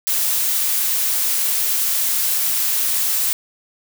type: noise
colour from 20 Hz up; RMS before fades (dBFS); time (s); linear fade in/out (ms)
blue; -19; 0.07-3.33; 0
effects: none